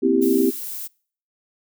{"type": "chord", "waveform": "sine", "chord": "C dominant seventh", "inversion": "third", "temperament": "equal with one note detuned", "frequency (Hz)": [238, 261.6, 329.6, 392], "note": ["Bb3", "C4", "E4", "G4"], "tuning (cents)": [36, 0, 0, 0], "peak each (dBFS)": [-25, -19, -21, -19], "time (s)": [0.02, 0.51], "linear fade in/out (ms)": 20}
{"type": "noise", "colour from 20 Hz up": "violet", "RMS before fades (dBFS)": -31, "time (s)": [0.21, 0.88], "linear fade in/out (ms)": 20}
{"effects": ["noise-tail reverb RT60 0.5 s tail -26 dB re dry"]}